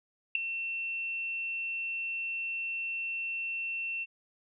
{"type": "tone with ADSR envelope", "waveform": "sine", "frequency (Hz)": 2700, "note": "E7", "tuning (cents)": 41, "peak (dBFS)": -19, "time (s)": [0.35, 4.06], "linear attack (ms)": 4, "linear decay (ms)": 4, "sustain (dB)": -13, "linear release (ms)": 35, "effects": []}